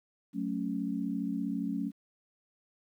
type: chord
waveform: sine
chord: F# minor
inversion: none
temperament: equal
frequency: 185 / 220 / 277.2 Hz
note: F#3 / A3 / C#4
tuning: 0 / 0 / 0 cents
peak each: -36 / -35 / -34 dBFS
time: 0.33-1.92 s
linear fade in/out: 50 ms
effects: 11-bit